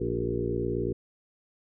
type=harmonic tone with a mistuned harmonic; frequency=58.6 Hz; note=A#1; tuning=10 cents sharp; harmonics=1 / 2 / 3 / 4 / 5 / 6 / 7 / 8; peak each=-37 / -34 / -38 / -38 / -36 / -32 / -33 / -36 dBFS; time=0-0.93 s; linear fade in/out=10 ms; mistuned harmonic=6; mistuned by=+51 cents; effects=none